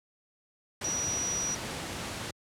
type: tone in noise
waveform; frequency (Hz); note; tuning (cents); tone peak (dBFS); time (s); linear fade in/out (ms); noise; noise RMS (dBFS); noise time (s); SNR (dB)
sine; 5820; F#8; -29; -29; 0.84-1.55; 5; pink; -36; 0.81-2.31; +4
effects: high-pass 80 Hz 12 dB/octave + low-pass 9000 Hz 12 dB/octave